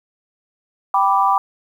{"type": "chord", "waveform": "sine", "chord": "G major", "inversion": "none", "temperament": "equal", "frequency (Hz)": [784, 987.8, 1174.7], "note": ["G5", "B5", "D6"], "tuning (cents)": [0, 0, 0], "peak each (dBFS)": -17, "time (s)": [0.94, 1.38], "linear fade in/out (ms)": 2, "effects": ["8-bit"]}